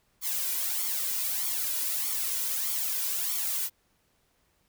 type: noise with flanger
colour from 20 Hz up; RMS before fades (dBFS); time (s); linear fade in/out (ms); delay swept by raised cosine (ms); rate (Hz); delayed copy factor
blue; -30; 0.21-3.7; 50; 0.89 to 2.09; 1.6; +0.65
effects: pink hiss -70 dBFS RMS until 4.68 s